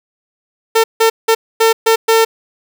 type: tone bursts at uneven times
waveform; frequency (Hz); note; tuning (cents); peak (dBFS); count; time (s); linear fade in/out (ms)
sawtooth; 450; A4; +39; -4; 6; 0.75-0.84 / 1-1.1 / 1.28-1.35 / 1.6-1.73 / 1.86-1.96 / 2.08-2.25; 10
effects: none